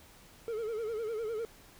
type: tone with vibrato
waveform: triangle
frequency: 444.9 Hz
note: A4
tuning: 19 cents sharp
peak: -31 dBFS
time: 0.48-1.45 s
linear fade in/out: 0 ms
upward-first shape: sine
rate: 9.9 Hz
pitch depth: 97 cents each way
effects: pink hiss -57 dBFS RMS until 1.79 s